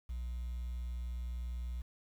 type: tone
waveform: sine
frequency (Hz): 60.5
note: B1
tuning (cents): -35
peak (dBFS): -34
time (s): 0.09-1.82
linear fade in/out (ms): 10
effects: tanh soft clip ceiling -36 dBFS + 10-bit